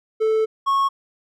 triangle tone pair in turn, 439 / 1097.9 Hz, A4 / C#6, -4 / -17 cents, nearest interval octave + major third, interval 1587 cents, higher second, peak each -14 dBFS, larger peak neither, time 0.2-0.46 / 0.66-0.89 s, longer first, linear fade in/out 20 ms, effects none

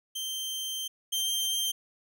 sawtooth tone pair in turn, 3136 / 3152 Hz, G7 / G7, 0 / +9 cents, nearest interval unison, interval 9 cents, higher second, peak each -29 / -24 dBFS, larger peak second, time 0.15-0.88 / 1.12-1.72 s, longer first, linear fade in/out 10 ms, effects none

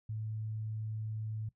sine tone, 109 Hz, A2, 16 cents flat, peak -36 dBFS, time 0.09-1.49 s, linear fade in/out 5 ms, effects noise-tail reverb RT60 0.1 s tail -18 dB re dry

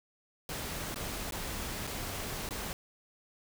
pink noise with dropouts, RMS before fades -38 dBFS, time 0.49-2.73 s, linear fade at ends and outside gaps 1 ms, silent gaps 0.944-0.959 / 1.309-1.322 / 1.87-1.874 / 2.49-2.508 s, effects none

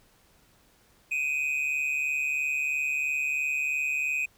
triangle tone with amplitude modulation, 2500 Hz, D#7, 8 cents sharp, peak -21 dBFS, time 1.11-4.26 s, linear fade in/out 10 ms, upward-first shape sine, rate 143 Hz, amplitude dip 70%, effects pink hiss -62 dBFS RMS until 4.37 s

